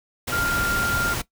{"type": "tone in noise", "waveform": "sine", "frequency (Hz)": 1396.9, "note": "F6", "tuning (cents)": 0, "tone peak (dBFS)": -22, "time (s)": [0.32, 1.14], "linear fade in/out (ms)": 10, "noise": "pink", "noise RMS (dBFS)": -27, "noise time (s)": [0.27, 1.22], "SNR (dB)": 2, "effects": ["noise-tail reverb RT60 0.1 s tail -17 dB re dry"]}